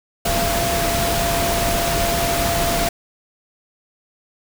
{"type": "tone in noise", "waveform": "sine", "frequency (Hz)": 684, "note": "F5", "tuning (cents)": -36, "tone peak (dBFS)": -21, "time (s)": [0.25, 2.89], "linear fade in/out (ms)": 5, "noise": "pink", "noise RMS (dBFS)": -21, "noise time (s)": [0.25, 2.89], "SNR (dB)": -3, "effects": []}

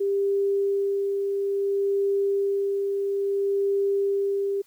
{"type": "tone with tremolo", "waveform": "sine", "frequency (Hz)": 397.3, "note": "G4", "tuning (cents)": 23, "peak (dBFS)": -20, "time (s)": [0, 4.62], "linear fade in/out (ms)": 10, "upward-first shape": "sine", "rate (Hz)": 0.59, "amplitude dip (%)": 30, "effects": ["white hiss -61 dBFS RMS until 4.66 s"]}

